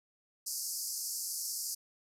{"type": "band-pass noise", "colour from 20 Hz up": "pink", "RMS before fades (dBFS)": -38, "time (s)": [0.46, 1.75], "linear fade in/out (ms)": 10, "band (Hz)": [4700, 14000], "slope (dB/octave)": 96, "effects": []}